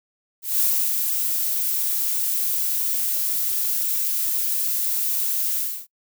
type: noise with ADSR envelope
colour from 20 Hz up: violet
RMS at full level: -19 dBFS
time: 0.42-5.87 s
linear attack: 180 ms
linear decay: 320 ms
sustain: -4 dB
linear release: 300 ms
effects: noise-tail reverb RT60 0.1 s tail -24 dB re dry